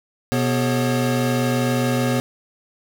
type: tone cluster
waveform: square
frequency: 125.7 / 244.8 / 423.7 / 543 Hz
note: B2 / B3 / G#4 / C#5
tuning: +31 / -15 / +35 / -36 cents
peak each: -23 / -22 / -29 / -27 dBFS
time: 0.32-2.2 s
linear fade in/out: 0 ms
effects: none